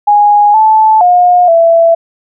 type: tone with pitch steps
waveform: sine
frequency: 827 / 872 / 715 / 667 Hz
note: G#5 / A5 / F5 / E5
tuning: -8 / -16 / +41 / +20 cents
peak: -3 dBFS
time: 0.07-1.95 s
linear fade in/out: 10 ms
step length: 470 ms
effects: none